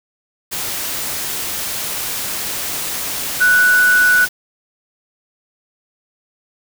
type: tone in noise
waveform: sine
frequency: 1480 Hz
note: F#6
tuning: in tune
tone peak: -9 dBFS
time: 3.4-4.26 s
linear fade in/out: 20 ms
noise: white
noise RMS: -23 dBFS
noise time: 0.51-4.29 s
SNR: +11 dB
effects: none